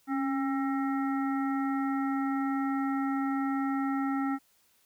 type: harmonic tone with a mistuned harmonic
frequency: 267.9 Hz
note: C4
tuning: 41 cents sharp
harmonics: 1 / 3 / 5 / 7 / 8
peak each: -28 / -36 / -37 / -43 / -52 dBFS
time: 0.07-4.39 s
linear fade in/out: 50 ms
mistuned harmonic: 1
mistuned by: +42 cents
effects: white hiss -67 dBFS RMS until 4.85 s